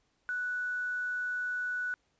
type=tone with quantisation; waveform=sine; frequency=1480 Hz; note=F#6; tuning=in tune; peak=-31 dBFS; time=0.29-1.94 s; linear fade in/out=0 ms; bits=9; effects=pink hiss -74 dBFS RMS until 2.19 s + resampled to 16000 Hz